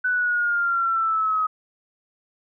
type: exponential sweep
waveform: sine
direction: down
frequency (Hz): 1500 to 1262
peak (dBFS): -19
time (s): 0.04-1.47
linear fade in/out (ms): 10
effects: none